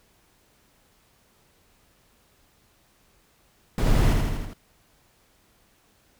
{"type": "noise with echo", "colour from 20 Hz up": "brown", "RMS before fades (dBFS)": -21, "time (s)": [3.78, 4.13], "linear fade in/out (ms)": 2, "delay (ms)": 81, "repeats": 5, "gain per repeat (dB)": -3, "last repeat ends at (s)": 4.535, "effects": ["pink hiss -62 dBFS RMS until 6.19 s"]}